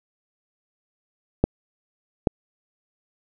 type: clicks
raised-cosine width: 2 ms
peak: -3 dBFS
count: 2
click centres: 1.44 / 2.272 s
effects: none